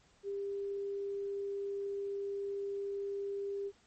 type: tone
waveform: sine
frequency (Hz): 399.1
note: G4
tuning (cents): +31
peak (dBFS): -35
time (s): 0.23-3.72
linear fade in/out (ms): 50
effects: pink hiss -67 dBFS RMS until 3.86 s + MP3 32 kbps